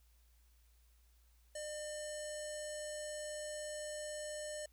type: tone with low-pass filter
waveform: square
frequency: 603 Hz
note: D5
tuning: 46 cents sharp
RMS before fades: -44 dBFS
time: 1.55-4.66 s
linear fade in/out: 5 ms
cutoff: 8400 Hz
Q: 7.8
effects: added 58 Hz sine -65 dBFS peak until 4.72 s + white hiss -75 dBFS RMS until 4.72 s